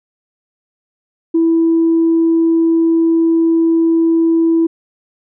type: tone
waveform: sine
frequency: 329.5 Hz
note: E4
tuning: 1 cent flat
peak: -8 dBFS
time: 1.34-4.67 s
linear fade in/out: 10 ms
effects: tanh soft clip ceiling -5 dBFS